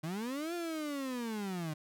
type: linear two-way sweep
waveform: 35% pulse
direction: up then down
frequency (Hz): 149.4 to 351.5 to 149.4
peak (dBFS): -34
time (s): 0.03-1.74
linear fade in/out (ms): 10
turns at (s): 0.54
effects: none